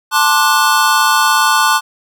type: chord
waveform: square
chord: D dominant seventh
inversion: second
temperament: just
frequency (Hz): 881 / 1057.2 / 1174.7 / 1468.3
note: A5 / C6 / D6 / F#6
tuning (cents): +2 / +18 / 0 / -14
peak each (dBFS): -16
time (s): 0.11-1.81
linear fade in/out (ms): 50
effects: none